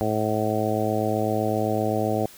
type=harmonic tone; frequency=107.8 Hz; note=A2; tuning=35 cents flat; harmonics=1 / 2 / 3 / 4 / 5 / 6 / 7; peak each=-29 / -29 / -29 / -29 / -29 / -29 / -29 dBFS; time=0.01-2.26 s; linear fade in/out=0 ms; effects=white hiss -47 dBFS RMS until 2.37 s